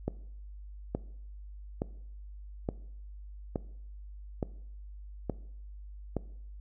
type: click train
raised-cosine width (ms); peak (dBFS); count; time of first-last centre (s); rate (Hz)
2; -17; 8; 0.08-6.167; 1.15
effects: noise-tail reverb RT60 0.7 s tail -19 dB re dry + added 50 Hz sine -43 dBFS peak until 6.6 s